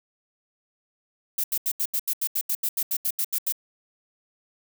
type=noise bursts; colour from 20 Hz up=violet; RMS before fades=-25 dBFS; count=16; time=1.38-3.524 s; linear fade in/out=5 ms; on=59 ms; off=80 ms; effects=none